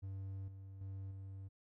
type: tone with level steps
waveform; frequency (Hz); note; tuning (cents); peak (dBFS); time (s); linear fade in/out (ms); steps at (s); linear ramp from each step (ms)
triangle; 96.7; G2; -23; -40 / -47 / -41 / -44; 0.02-1.49; 20; 0.48 / 0.81 / 1.11; 2
effects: none

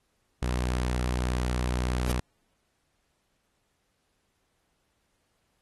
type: tone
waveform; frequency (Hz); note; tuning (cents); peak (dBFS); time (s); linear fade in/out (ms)
sawtooth; 61.74; B1; 0; -22; 0.42-2.2; 5
type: noise with exponential growth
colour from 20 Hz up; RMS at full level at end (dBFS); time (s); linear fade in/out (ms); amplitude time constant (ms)
white; -29; 2.01-2.12; 5; 23
effects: pink hiss -74 dBFS RMS until 5.61 s + AAC 32 kbps

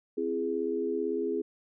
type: chord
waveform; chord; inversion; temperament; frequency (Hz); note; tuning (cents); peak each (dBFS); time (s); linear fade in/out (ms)
sine; C augmented; none; equal with one note detuned; 261.6 / 337.3 / 415.3; C4 / E4 / G#4; 0 / +40 / 0; -35 / -33 / -30; 0.17-1.42; 10
effects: none

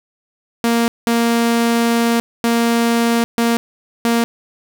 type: tone bursts at uneven times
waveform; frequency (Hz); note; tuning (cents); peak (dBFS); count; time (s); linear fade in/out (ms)
sawtooth; 233.1; A#3; 0; -9; 5; 0.64-0.88 / 1.07-2.2 / 2.44-3.24 / 3.38-3.57 / 4.05-4.24; 0
effects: none

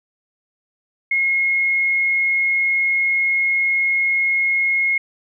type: tone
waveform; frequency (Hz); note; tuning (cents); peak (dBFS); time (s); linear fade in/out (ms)
sine; 2159; C#7; -46; -15; 1.11-4.98; 5
effects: none

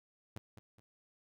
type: tone with echo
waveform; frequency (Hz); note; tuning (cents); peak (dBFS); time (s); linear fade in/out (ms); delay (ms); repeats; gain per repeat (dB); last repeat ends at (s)
sawtooth; 107.4; A2; -41; -38; 0.36-0.38; 0; 210; 2; -9; 0.8
effects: none

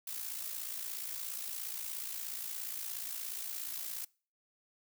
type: noise with amplitude modulation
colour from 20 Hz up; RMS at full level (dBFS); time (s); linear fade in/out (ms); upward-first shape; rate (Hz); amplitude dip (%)
blue; -38; 0.07-4.05; 5; sine; 57; 60
effects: noise-tail reverb RT60 0.4 s tail -24 dB re dry

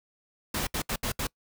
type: noise bursts at uneven times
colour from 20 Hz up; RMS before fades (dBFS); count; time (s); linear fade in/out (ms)
pink; -30; 5; 0.54-0.67 / 0.74-0.82 / 0.89-0.96 / 1.03-1.12 / 1.19-1.27; 5
effects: noise-tail reverb RT60 0.1 s tail -24 dB re dry

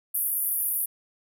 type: band-pass noise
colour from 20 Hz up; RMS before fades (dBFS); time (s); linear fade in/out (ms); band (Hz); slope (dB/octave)
white; -27; 0.14-0.86; 10; 10000 to 15000; 96
effects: none

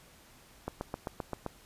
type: click train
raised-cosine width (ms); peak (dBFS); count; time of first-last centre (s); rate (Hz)
1; -20; 7; 0.68-1.463; 7.66
effects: pink hiss -58 dBFS RMS until 1.65 s + resampled to 32000 Hz

